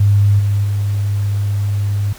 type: tone with level steps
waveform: sine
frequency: 101.4 Hz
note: G#2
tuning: 41 cents flat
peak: -8 / -12 / -14 dBFS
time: 0-2.13 s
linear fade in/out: 5 ms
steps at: 0.39 / 0.64 s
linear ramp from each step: 5 ms
effects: pink hiss -38 dBFS RMS until 2.18 s